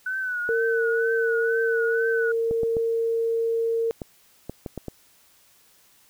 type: tone with vibrato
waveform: sine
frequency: 1493 Hz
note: F#6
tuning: 15 cents sharp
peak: -25 dBFS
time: 0.06-2.32 s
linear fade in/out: 5 ms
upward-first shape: triangle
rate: 2.1 Hz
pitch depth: 72 cents each way
type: tone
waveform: sine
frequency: 457.5 Hz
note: A#4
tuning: 32 cents flat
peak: -21 dBFS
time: 0.49-3.91 s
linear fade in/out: 0 ms
type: clicks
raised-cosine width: 2 ms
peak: -18 dBFS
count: 8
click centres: 2.511 / 2.633 / 2.768 / 4.018 / 4.496 / 4.662 / 4.777 / 4.883 s
effects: white hiss -58 dBFS RMS until 6.09 s